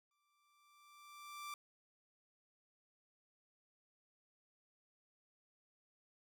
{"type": "tone with exponential growth", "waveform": "sawtooth", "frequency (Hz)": 1174.7, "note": "D6", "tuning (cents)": 0, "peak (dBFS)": -40, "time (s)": [0.11, 1.54], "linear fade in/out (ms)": 2, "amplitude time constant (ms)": 310, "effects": []}